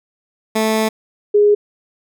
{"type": "tone pair in turn", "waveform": ["15% pulse", "sine"], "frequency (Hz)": [219.3, 414], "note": ["A3", "G#4"], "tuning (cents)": [-6, -5], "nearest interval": "major seventh", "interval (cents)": 1101, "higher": "second", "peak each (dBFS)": -8, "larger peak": "neither", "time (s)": [[0.55, 0.89], [1.34, 1.55]], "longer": "first", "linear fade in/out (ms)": 10, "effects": []}